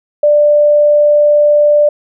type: tone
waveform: sine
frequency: 591 Hz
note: D5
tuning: 11 cents sharp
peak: -5 dBFS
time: 0.23-1.89 s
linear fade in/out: 5 ms
effects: none